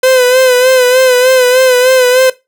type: tone with vibrato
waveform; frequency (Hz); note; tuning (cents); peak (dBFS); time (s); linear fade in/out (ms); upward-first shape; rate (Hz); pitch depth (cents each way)
45% pulse; 508; B4; +49; -5; 0.03-2.3; 5; sine; 3.3; 47
effects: noise-tail reverb RT60 0.2 s tail -17 dB re dry